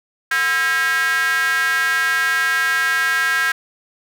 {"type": "tone with high-pass filter", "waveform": "square", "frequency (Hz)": 146.83, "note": "D3", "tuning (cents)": 0, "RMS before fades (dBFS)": -18, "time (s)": [0.31, 3.52], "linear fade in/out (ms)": 5, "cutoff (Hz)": 1600, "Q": 6.1, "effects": []}